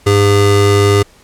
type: tone pair together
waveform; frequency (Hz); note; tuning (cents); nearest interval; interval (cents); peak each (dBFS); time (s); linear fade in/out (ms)
square; 101.2 / 404.8; G#2 / G#4; -44 / -44; 2 octaves; 2400; -11; 0.06-1.03; 10
effects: pink hiss -46 dBFS RMS until 1.23 s + low-pass 11000 Hz 12 dB/octave